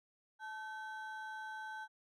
triangle ring-modulated tone, 1201 Hz, D6, 38 cents sharp, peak -38 dBFS, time 0.39-1.88 s, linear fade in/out 50 ms, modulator 332 Hz, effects none

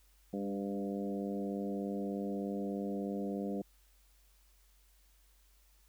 harmonic tone with a mistuned harmonic, 100 Hz, G2, 35 cents sharp, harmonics 2 / 3 / 4 / 5 / 6 / 7, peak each -37 / -41 / -43 / -43 / -48 / -49 dBFS, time 0.33-3.62 s, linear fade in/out 5 ms, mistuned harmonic 3, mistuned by -19 cents, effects added 48 Hz sine -64 dBFS peak until 5.88 s + white hiss -70 dBFS RMS until 5.88 s

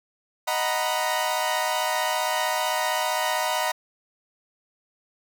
sawtooth chord, B major seventh, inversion first, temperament equal, 622.3 / 740 / 932.3 / 987.8 Hz, D#5 / F#5 / A#5 / B5, 0 / 0 / 0 / 0 cents, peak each -25 dBFS, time 0.47-3.72 s, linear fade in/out 10 ms, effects none

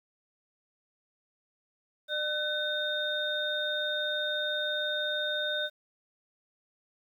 sine tone cluster, 600 / 1513 / 3663 Hz, D5 / F#6 / A#7, +37 / +38 / -31 cents, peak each -34 / -33 / -32 dBFS, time 2.08-5.7 s, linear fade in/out 50 ms, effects 10-bit

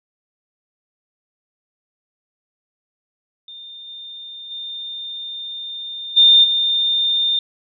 sine tone with level steps, 3617 Hz, A7, 47 cents sharp, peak -34 / -32 / -27 / -7 / -15 dBFS, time 3.48-7.39 s, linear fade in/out 2 ms, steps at 3.87 / 4.5 / 6.16 / 6.43 s, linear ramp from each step 20 ms, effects none

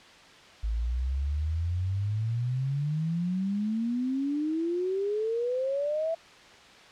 sine exponential sweep, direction up, 53.1 to 666 Hz, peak -26 dBFS, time 0.63-6.15 s, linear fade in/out 10 ms, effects white hiss -51 dBFS RMS until 6.91 s + low-pass 4000 Hz 12 dB/octave

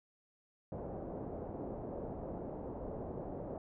white low-pass noise, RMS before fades -43 dBFS, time 0.72-3.58 s, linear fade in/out 2 ms, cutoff 640 Hz, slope 24 dB/octave, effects none

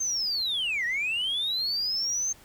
sine linear two-way sweep, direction down then up, 6380 to 1845 to 6380 Hz, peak -24 dBFS, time 0-2.33 s, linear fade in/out 10 ms, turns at 0.85 s, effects tanh soft clip ceiling -23 dBFS + pink hiss -54 dBFS RMS until 2.44 s

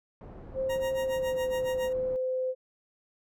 pink low-pass noise, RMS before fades -45 dBFS, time 0.21-2.16 s, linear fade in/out 0 ms, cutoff 680 Hz, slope 12 dB/octave
sine tone with pitch glide, 527 to 514.1 Hz, C5 to C5, +12 to -31 cents, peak -27 dBFS, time 0.54-2.55 s, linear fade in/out 50 ms, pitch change -43 cents, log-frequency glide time 0.99-1.42 s
20% pulse tone with tremolo, 941 Hz, A#5, 16 cents sharp, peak -30 dBFS, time 0.69-1.93 s, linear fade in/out 10 ms, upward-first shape sine, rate 7.2 Hz, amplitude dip 90%
effects none

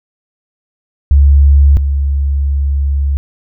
sine tone pair in turn, 70.4 / 69.87 Hz, C#2 / C#2, +27 / +14 cents, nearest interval unison, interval 13 cents, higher first, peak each -3 / -10 dBFS, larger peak first, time 1.11-1.77 / 1.77-3.17 s, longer second, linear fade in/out 0 ms, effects none

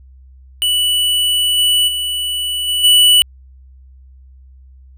square tone with level steps, 2960 Hz, F#7, in tune, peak -13 / -11 / -18 / -15 / -7 dBFS, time 0.62-3.22 s, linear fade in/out 0 ms, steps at 1.57 / 1.87 / 2.67 / 2.83 s, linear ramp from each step 20 ms, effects added 65 Hz sine -39 dBFS peak until 4.97 s

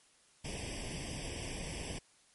pink noise with comb filter, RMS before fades -41 dBFS, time 0.44-1.99 s, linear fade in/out 10 ms, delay 0.37 ms, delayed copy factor +0.95, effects white hiss -66 dBFS RMS until 2.34 s + MP3 48 kbps

